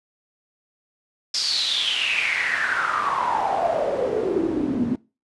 pink noise with band-pass filter sweep, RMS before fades -23 dBFS, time 1.34-4.96 s, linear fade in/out 5 ms, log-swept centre 5100 to 220 Hz, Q 8.1, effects noise-tail reverb RT60 0.3 s tail -21 dB re dry + resampled to 24000 Hz

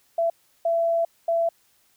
sine tone bursts at uneven times, 670 Hz, E5, 28 cents sharp, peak -19 dBFS, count 3, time 0.18-0.3 / 0.65-1.05 / 1.28-1.49 s, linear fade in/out 5 ms, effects white hiss -63 dBFS RMS until 1.96 s

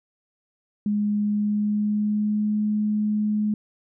sine tone with pitch glide, 207.7 to 211.2 Hz, G#3 to G#3, 0 to +29 cents, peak -20 dBFS, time 0.86-3.54 s, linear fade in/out 2 ms, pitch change +29 cents, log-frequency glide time 1.2-2.57 s, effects none

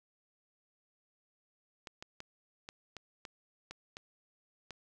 clicks, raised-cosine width 0.2 ms, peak -27 dBFS, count 9, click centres 1.872 / 2.025 / 2.204 / 2.689 / 2.967 / 3.252 / 3.71 / 3.969 / 4.707 s, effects none

